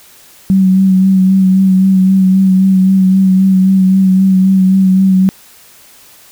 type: tone with vibrato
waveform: sine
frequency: 189.5 Hz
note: F#3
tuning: 42 cents sharp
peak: -5 dBFS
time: 0.5-5.29 s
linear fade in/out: 0 ms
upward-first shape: sine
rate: 3.8 Hz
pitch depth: 25 cents each way
effects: white hiss -41 dBFS RMS until 6.31 s